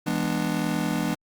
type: chord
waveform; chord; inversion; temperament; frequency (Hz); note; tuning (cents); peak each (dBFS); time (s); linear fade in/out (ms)
square; E dominant seventh; none; just; 164.81 / 206 / 247.2 / 296.7; E3 / G#3 / B3 / D4; 0 / -14 / +2 / +18; -30 / -30 / -31 / -30; 0.06-1.15; 10
effects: Opus 48 kbps